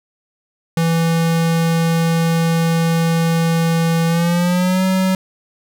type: tone with pitch glide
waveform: square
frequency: 165.5 to 187.93 Hz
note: E3 to F#3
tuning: +7 to +27 cents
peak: -14 dBFS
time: 0.77-5.15 s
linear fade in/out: 2 ms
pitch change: +220 cents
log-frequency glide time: 4.07-4.84 s
effects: none